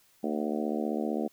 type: harmonic tone with a mistuned harmonic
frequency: 75.5 Hz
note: D2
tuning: 48 cents sharp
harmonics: 3 / 4 / 5 / 6 / 7 / 8 / 9 / 10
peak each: -32 / -34 / -36 / -38 / -39 / -40 / -41 / -42 dBFS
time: 0.23-1.28 s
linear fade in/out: 10 ms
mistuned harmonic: 10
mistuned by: -15 cents
effects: white hiss -64 dBFS RMS until 1.32 s